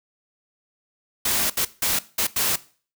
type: noise bursts at uneven times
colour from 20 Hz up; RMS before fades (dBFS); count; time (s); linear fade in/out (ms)
white; -22; 5; 1.25-1.5 / 1.57-1.65 / 1.82-1.99 / 2.18-2.27 / 2.36-2.56; 5
effects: noise-tail reverb RT60 0.4 s tail -18 dB re dry